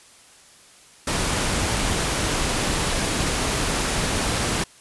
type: noise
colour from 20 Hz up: pink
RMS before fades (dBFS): -23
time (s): 1.07-4.64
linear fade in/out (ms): 5
effects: white hiss -50 dBFS RMS until 4.8 s + resampled to 24000 Hz